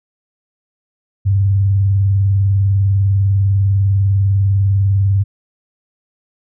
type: tone with vibrato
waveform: sine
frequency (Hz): 98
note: G2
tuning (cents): 0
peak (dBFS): -10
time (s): 1.25-5.24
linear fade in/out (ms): 20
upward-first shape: sine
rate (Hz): 20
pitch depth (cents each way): 110
effects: none